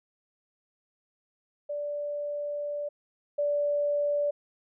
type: tone pair in turn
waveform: sine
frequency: 584 / 581.7 Hz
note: D5 / D5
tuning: -10 / -17 cents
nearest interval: unison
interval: 7 cents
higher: first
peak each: -30 / -24 dBFS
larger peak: second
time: 1.69-2.89 / 3.38-4.31 s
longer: first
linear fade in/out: 10 ms
effects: none